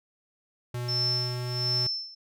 square tone with pitch glide, 122.1 to 123.45 Hz, B2 to B2, -19 to 0 cents, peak -31 dBFS, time 0.74-1.87 s, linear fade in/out 5 ms, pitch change +19 cents, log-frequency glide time 0.91-1.12 s
sine tone with tremolo, 5320 Hz, E8, 15 cents sharp, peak -24 dBFS, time 0.88-2.15 s, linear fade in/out 10 ms, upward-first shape sine, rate 1.4 Hz, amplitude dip 90%
effects none

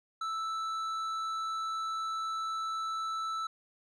triangle tone with tanh clipping, 1318 Hz, E6, 1 cent flat, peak -34 dBFS, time 0.21-3.47 s, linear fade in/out 5 ms, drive 13 dB, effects none

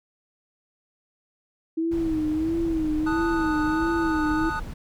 sine tone with vibrato, 320 Hz, D#4, 49 cents sharp, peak -22 dBFS, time 1.77-4.5 s, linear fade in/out 10 ms, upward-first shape sine, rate 1.5 Hz, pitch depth 77 cents each way
brown noise, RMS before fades -34 dBFS, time 1.91-4.74 s, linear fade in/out 10 ms
triangle chord, D# diminished, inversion second, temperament equal with one note detuned, 882.5 / 1244.5 / 1480 Hz, A5 / D#6 / F#6, +5 / 0 / 0 cents, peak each -29 dBFS, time 3.06-4.6 s, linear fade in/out 10 ms
effects none

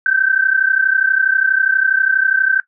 sine tone pair together, 1535.7 / 1568 Hz, G6 / G6, -36 / 0 cents, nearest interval unison, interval 36 cents, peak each -14 / -15 dBFS, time 0.06-2.6 s, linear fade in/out 2 ms, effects noise-tail reverb RT60 0.1 s tail -17 dB re dry

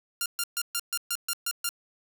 5% pulse tone bursts, 1396.9 Hz, F6, in tune, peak -15 dBFS, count 9, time 0.21-1.691 s, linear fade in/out 2 ms, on 49 ms, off 130 ms, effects 8-bit

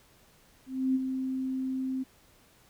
sine tone with ADSR envelope, 261.6 Hz, C4, in tune, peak -22 dBFS, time 0.66-2.04 s, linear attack 290 ms, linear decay 33 ms, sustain -7 dB, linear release 18 ms, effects pink hiss -61 dBFS RMS until 2.69 s

